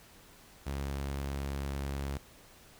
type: tone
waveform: sawtooth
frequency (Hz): 69.3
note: C#2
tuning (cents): 0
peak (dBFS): -30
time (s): 0.66-2.18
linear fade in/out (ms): 10
effects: pink hiss -57 dBFS RMS until 2.79 s